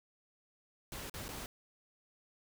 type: noise with dropouts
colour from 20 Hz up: pink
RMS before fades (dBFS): -44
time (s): 0.92-1.46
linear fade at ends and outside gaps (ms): 1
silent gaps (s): 1.097-1.14 / 1.282-1.289
effects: none